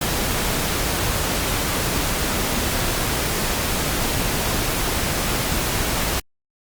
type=noise; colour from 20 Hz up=pink; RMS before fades=-22 dBFS; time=0.01-6.2 s; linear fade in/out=5 ms; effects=Opus 48 kbps